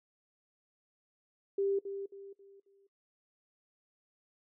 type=tone with echo; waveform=sine; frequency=395.2 Hz; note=G4; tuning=14 cents sharp; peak=-28 dBFS; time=1.58-1.79 s; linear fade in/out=5 ms; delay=270 ms; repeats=4; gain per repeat=-9 dB; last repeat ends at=2.87 s; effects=noise-tail reverb RT60 0.2 s tail -20 dB re dry